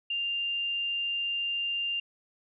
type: tone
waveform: sine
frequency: 2794 Hz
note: F7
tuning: in tune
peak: -28 dBFS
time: 0.1-2 s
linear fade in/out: 5 ms
effects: none